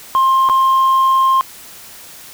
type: tone with dropouts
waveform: sine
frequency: 1059 Hz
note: C6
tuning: 21 cents sharp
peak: -7 dBFS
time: 0.15-1.41 s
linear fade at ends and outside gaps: 0 ms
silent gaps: 0.489-0.497 s
effects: tanh soft clip ceiling -8 dBFS + white hiss -37 dBFS RMS until 2.33 s